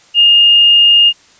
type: tone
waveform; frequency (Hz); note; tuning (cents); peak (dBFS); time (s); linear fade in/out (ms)
sine; 2833; F7; +24; -4; 0.14-1.13; 50
effects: white hiss -46 dBFS RMS until 1.39 s + resampled to 16000 Hz